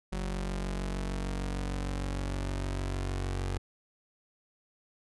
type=tone pair together; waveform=sawtooth; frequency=46.56 / 93.2 Hz; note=F#1 / F#2; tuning=+12 / +13 cents; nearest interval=octave; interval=1201 cents; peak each=-28 / -32 dBFS; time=0.12-3.58 s; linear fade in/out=10 ms; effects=resampled to 24000 Hz